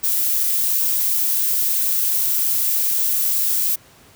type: noise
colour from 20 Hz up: violet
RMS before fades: -19 dBFS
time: 0.03-3.76 s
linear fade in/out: 10 ms
effects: pink hiss -49 dBFS RMS until 4.15 s + high-pass 60 Hz 12 dB/octave